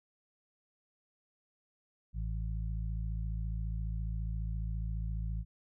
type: harmonic tone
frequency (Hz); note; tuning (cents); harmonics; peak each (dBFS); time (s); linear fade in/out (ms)
54.6; A1; -13; 1 / 2 / 3; -34 / -40 / -44; 2.13-5.45; 50
effects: none